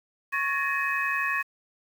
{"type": "tone cluster", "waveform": "sine", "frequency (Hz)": [1103, 1697, 1848, 2534], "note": ["C#6", "G#6", "A#6", "D#7"], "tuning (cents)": [-9, 37, -16, 31], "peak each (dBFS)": -30, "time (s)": [0.32, 1.43], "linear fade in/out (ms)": 20, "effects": ["8-bit"]}